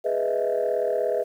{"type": "chord", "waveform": "sine", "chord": "E major seventh", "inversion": "first", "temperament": "equal", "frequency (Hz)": [415.3, 493.9, 622.3, 659.3], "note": ["G#4", "B4", "D#5", "E5"], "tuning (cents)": [0, 0, 0, 0], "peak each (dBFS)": [-27, -25, -26, -27], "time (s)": [0.04, 1.24], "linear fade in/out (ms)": 20, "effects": ["tanh soft clip ceiling -15 dBFS", "9-bit"]}